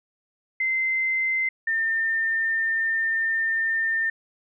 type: tone pair in turn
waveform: sine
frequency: 2072 / 1805.6 Hz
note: C7 / A6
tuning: -17 / +44 cents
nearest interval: major second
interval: 239 cents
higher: first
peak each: -21 dBFS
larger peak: neither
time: 0.6-1.49 / 1.67-4.1 s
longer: second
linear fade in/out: 5 ms
effects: none